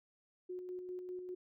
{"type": "tone with tremolo", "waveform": "sine", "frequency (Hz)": 363.6, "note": "F#4", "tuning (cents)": -30, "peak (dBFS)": -40, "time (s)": [0.49, 1.35], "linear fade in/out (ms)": 10, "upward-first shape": "square", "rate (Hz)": 5, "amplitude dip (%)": 35, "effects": []}